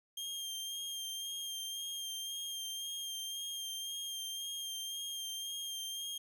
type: tone with vibrato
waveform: sawtooth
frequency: 3200 Hz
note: G7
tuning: 35 cents sharp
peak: -36 dBFS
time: 0.17-6.18 s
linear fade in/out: 5 ms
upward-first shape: sine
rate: 1.9 Hz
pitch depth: 22 cents each way
effects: none